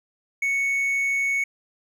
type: tone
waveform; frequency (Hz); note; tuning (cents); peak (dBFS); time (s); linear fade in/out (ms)
triangle; 2217; C#7; 0; -19; 0.42-1.44; 5
effects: none